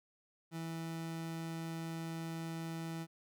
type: tone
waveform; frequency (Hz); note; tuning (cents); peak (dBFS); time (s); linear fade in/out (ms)
30% pulse; 164.1; E3; -8; -37; 0.51-3.07; 50
effects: none